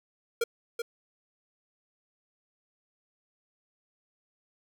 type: tone with echo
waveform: square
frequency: 466.2 Hz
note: A#4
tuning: in tune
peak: -25 dBFS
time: 0.41-0.44 s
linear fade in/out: 5 ms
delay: 380 ms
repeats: 1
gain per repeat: -6 dB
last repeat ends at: 0.82 s
effects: none